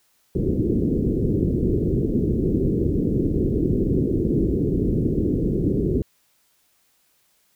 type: low-pass noise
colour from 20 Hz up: white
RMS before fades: -21 dBFS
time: 0.35-6.02 s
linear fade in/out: 2 ms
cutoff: 410 Hz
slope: 48 dB/octave
effects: white hiss -64 dBFS RMS until 7.55 s